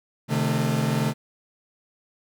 40% pulse chord, A diminished, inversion first, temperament equal with one note detuned, 130.81 / 152.36 / 220 Hz, C3 / Eb3 / A3, 0 / -36 / 0 cents, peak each -25 dBFS, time 0.28-1.14 s, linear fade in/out 50 ms, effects none

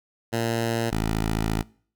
10% pulse tone pair in turn, 115.4 / 54.46 Hz, A#2 / A1, -17 / -17 cents, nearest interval octave + minor second, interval 1300 cents, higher first, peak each -15 dBFS, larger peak neither, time 0.32-0.91 / 0.91-1.63 s, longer second, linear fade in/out 20 ms, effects noise-tail reverb RT60 0.5 s tail -24 dB re dry

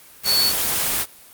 sine tone in noise, 4435 Hz, C#8, in tune, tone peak -16 dBFS, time 0.24-0.53 s, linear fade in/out 50 ms, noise white, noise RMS -21 dBFS, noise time 0.23-1.06 s, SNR +2 dB, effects white hiss -46 dBFS RMS until 1.33 s + Opus 24 kbps

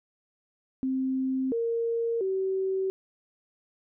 sine tone with pitch steps, 262.5 / 462.7 / 381.7 Hz, C4 / A#4 / G4, +6 / -13 / -46 cents, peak -25 dBFS, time 0.83-2.9 s, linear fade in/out 0 ms, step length 690 ms, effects none

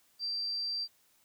sine tone, 4699 Hz, D8, in tune, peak -32 dBFS, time 0.19-0.88 s, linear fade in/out 50 ms, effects white hiss -68 dBFS RMS until 1.24 s

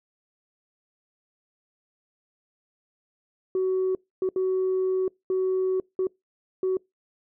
sine tone bursts at uneven times, 374.7 Hz, F#4, 22 cents sharp, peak -20 dBFS, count 6, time 3.55-3.95 / 4.22-4.29 / 4.36-5.08 / 5.3-5.8 / 5.99-6.07 / 6.63-6.77 s, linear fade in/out 2 ms, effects noise-tail reverb RT60 0.2 s tail -26 dB re dry + tanh soft clip ceiling -19 dBFS

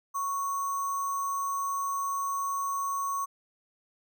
sine tone with sample-and-hold, 1108.7 Hz, C#6, in tune, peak -28 dBFS, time 0.14-3.26 s, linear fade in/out 20 ms, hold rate 7350 Hz, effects none

